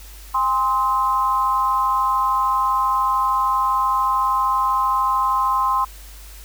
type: tone with amplitude modulation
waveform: sine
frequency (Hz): 1044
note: C6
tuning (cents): -4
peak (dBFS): -12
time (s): 0.34-5.85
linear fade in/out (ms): 10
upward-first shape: sine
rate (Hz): 233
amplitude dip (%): 85
effects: added 50 Hz sine -38 dBFS peak until 6.44 s + white hiss -44 dBFS RMS until 6.44 s